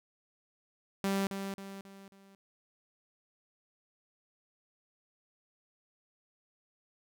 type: tone with echo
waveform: sawtooth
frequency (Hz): 195.8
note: G3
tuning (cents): -2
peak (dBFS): -25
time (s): 1.04-1.27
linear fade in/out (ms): 0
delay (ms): 270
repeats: 4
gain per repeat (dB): -7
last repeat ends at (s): 2.35
effects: none